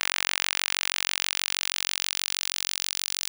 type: tone with high-pass filter sweep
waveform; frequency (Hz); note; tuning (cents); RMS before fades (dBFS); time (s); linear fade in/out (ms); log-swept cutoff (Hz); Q
sawtooth; 46.25; F#1; 0; -29; 0-3.28; 0; 2100 to 4500; 1.1
effects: none